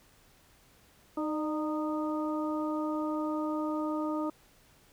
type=harmonic tone with a mistuned harmonic; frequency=308.5 Hz; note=D#4; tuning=15 cents flat; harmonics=1 / 2 / 3 / 4; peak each=-31 / -37 / -40 / -39 dBFS; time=1.17-4.3 s; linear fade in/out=5 ms; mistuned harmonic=2; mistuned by=-38 cents; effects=pink hiss -62 dBFS RMS until 4.92 s